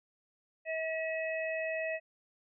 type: harmonic tone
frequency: 642 Hz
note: E5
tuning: 46 cents flat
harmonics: 1 / 3 / 4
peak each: -34 / -39 / -40 dBFS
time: 0.65-2 s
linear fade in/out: 50 ms
effects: none